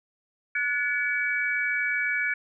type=tone cluster; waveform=sine; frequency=1466 / 1714 / 2273 Hz; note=F#6 / A6 / C#7; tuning=-16 / -46 / +43 cents; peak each=-29 / -29 / -27 dBFS; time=0.55-2.34 s; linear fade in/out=5 ms; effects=none